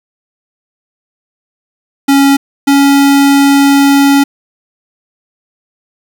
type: tone pair in turn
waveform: square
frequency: 277.2 / 279.3 Hz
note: C#4 / C#4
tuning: 0 / +13 cents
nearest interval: unison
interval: 13 cents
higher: second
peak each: -5 dBFS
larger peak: neither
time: 2.08-2.37 / 2.67-4.24 s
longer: second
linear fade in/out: 10 ms
effects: 7-bit